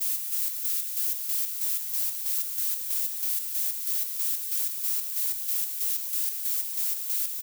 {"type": "noise with tremolo", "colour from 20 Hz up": "violet", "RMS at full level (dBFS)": -27, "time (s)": [0, 7.42], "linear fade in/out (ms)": 20, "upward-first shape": "square", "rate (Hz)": 3.1, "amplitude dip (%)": 50, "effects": []}